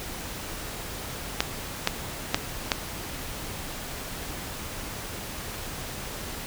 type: clicks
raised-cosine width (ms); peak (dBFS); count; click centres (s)
0.2; -3; 4; 1.405 / 1.874 / 2.345 / 2.718
effects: pink hiss -36 dBFS RMS until 6.46 s